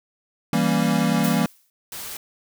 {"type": "chord", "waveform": "square", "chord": "E diminished seventh", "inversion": "none", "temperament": "equal with one note detuned", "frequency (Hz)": [165.39, 196, 233.1, 277.2], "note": ["E3", "G3", "Bb3", "Db4"], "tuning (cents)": [6, 0, 0, 0], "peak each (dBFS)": [-24, -24, -23, -28], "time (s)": [0.53, 1.46], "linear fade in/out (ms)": 2}
{"type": "noise with exponential decay", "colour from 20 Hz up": "blue", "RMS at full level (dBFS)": -28, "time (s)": [1.24, 1.7], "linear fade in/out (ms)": 1, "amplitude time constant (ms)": 100}
{"type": "noise", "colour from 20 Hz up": "white", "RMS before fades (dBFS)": -34, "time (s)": [1.92, 2.17], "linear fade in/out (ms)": 2}
{"effects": []}